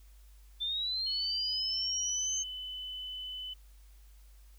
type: linear sweep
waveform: sine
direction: up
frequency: 3520 to 6400 Hz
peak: -31 dBFS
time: 0.6-2.44 s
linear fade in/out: 20 ms
type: tone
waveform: sine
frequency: 3012 Hz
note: F#7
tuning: 30 cents sharp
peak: -38 dBFS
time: 1.06-3.54 s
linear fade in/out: 10 ms
effects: added 50 Hz sine -53 dBFS peak until 4.58 s + white hiss -67 dBFS RMS until 4.58 s